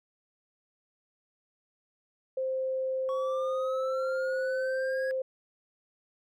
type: tone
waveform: sine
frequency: 523.3 Hz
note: C5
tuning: in tune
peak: -28 dBFS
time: 2.37-5.22 s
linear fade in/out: 5 ms
type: linear sweep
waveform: triangle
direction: up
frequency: 1108.7 to 1664 Hz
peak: -34 dBFS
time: 3.09-5.11 s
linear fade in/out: 0 ms
effects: none